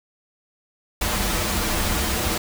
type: noise with comb filter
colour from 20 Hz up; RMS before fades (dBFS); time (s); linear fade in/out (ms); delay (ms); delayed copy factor
pink; -23; 1.01-2.38; 5; 7.4; -0.65
effects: none